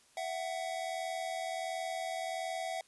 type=tone pair together; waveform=square; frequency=665 / 746.4 Hz; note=E5 / F#5; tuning=+15 / +15 cents; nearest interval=major second; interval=200 cents; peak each=-39 / -39 dBFS; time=0.17-2.81 s; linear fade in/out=2 ms; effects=white hiss -65 dBFS RMS until 2.87 s + resampled to 24000 Hz